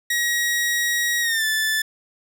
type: tone with pitch glide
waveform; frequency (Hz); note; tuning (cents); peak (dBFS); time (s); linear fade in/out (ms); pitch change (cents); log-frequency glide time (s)
sawtooth; 1900 to 1752.4; A#6 to A6; +33 to -7; -16; 0.1-1.82; 5; -140; 1.21-1.45
effects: none